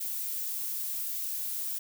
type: noise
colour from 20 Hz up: violet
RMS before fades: -34 dBFS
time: 0-1.79 s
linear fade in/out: 10 ms
effects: none